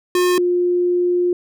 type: tone pair in turn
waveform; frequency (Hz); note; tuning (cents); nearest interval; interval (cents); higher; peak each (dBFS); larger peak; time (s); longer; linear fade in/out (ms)
square / sine; 359.2 / 354.7; F4 / F4; +49 / +27; unison; 22; first; -14; neither; 0.15-0.38 / 0.38-1.33; second; 2
effects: none